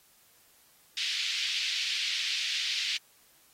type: band-pass noise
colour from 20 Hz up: white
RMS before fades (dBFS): -32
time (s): 0.97-2.97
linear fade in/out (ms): 2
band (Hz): 2400 to 4400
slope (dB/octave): 24
effects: white hiss -62 dBFS RMS until 3.53 s + AAC 48 kbps